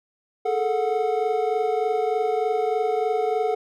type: tone cluster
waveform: triangle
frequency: 425.2 / 448.5 / 733 Hz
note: G#4 / A4 / F#5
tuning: +41 / +33 / -16 cents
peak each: -23 dBFS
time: 0.45-3.55 s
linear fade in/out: 10 ms
effects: none